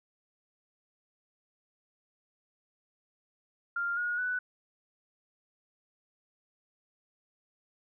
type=tone with pitch steps; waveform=sine; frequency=1396.9 / 1442 / 1488.5 Hz; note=F6 / F#6 / F#6; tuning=0 / -45 / +10 cents; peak=-29 dBFS; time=3.76-4.39 s; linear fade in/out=5 ms; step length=210 ms; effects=none